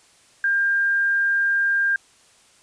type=tone; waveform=sine; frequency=1600 Hz; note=G6; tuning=35 cents sharp; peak=-17 dBFS; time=0.44-1.96 s; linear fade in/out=2 ms; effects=white hiss -55 dBFS RMS until 2.62 s + resampled to 22050 Hz